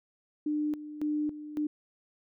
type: tone with tremolo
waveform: sine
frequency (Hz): 300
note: D4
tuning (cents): +37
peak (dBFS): -27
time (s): 0.46-1.67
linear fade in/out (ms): 5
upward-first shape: square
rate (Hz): 1.8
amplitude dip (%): 75
effects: none